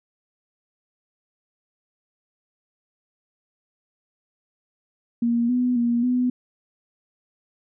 sine tone with pitch steps, 235.4 / 248.3 / 237.2 / 249.3 Hz, A#3 / B3 / A#3 / B3, +17 / +9 / +30 / +16 cents, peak -18 dBFS, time 5.22-6.3 s, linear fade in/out 5 ms, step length 270 ms, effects none

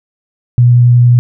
sine tone with vibrato, 121.7 Hz, B2, 25 cents flat, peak -3 dBFS, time 0.58-1.19 s, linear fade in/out 0 ms, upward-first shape triangle, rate 11 Hz, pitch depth 9 cents each way, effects none

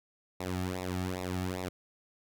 sawtooth tone with flanger, 91.7 Hz, F#2, 15 cents flat, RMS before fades -35 dBFS, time 0.4-1.69 s, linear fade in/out 5 ms, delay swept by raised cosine 0.64 to 2.04 ms, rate 2.5 Hz, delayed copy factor -0.9, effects none

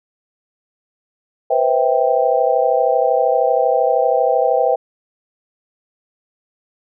sine chord, C major seventh, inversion third, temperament just, 490.5 / 523.3 / 654.1 / 784.9 Hz, B4 / C5 / E5 / G5, -12 / 0 / -14 / +2 cents, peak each -18 dBFS, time 1.5-4.76 s, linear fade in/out 10 ms, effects none

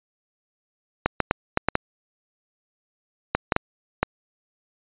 clicks, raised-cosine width 0.5 ms, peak -3 dBFS, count 10, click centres 1.06 / 1.203 / 1.311 / 1.574 / 1.686 / 1.754 / 3.35 / 3.522 / 3.564 / 4.03 s, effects resampled to 8000 Hz

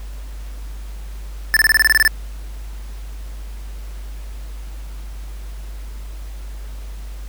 square tone bursts, 1760 Hz, A6, in tune, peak -10 dBFS, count 11, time 1.54-2.077 s, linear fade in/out 0 ms, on 27 ms, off 24 ms, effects added 50 Hz sine -28 dBFS peak until 7.28 s + pink hiss -45 dBFS RMS until 7.28 s

